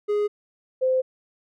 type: tone pair in turn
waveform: triangle / sine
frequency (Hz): 415.3 / 517.3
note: G#4 / C5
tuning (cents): 0 / -20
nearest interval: major third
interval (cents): 380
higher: second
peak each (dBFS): -18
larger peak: neither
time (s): 0.08-0.28 / 0.81-1.02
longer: second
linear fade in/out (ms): 20
effects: none